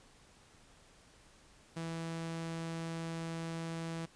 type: tone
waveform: sawtooth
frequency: 164.81 Hz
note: E3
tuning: in tune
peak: -34 dBFS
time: 1.76-4.06 s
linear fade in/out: 10 ms
effects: pink hiss -62 dBFS RMS until 4.15 s + resampled to 22050 Hz